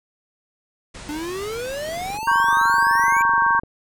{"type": "low-pass noise", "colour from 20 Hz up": "pink", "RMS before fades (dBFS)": -38, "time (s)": [0.94, 2.18], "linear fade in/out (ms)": 10, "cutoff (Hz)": 9700, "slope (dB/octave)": 96}
{"type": "exponential sweep", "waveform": "square", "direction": "up", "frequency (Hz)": [290.8, 2349], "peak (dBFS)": -27, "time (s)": [1.09, 3.22], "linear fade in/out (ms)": 0}
{"type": "click train", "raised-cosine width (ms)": 2, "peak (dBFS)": -25, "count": 42, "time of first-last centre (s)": [1.89, 3.635], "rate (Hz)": 23.5}
{"type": "chord", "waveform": "sine", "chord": "G diminished", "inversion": "first", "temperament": "equal", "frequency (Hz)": [932.3, 1108.7, 1568], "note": ["Bb5", "Db6", "G6"], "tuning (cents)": [0, 0, 0], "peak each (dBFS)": -19, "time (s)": [2.27, 3.6], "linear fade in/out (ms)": 10}
{"effects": []}